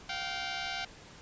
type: tone pair together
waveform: 10% pulse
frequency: 703 / 773.6 Hz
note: F5 / G5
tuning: +11 / -23 cents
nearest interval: major second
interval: 166 cents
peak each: -30 / -28 dBFS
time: 0.09-0.85 s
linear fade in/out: 5 ms
effects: pink hiss -52 dBFS RMS until 1.21 s + resampled to 16000 Hz